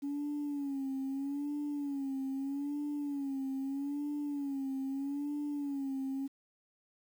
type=tone with vibrato; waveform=sine; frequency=280 Hz; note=C#4; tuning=18 cents sharp; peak=-32 dBFS; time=0.02-6.28 s; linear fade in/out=20 ms; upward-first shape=sine; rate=0.79 Hz; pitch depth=79 cents each way; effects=tanh soft clip ceiling -31 dBFS + 10-bit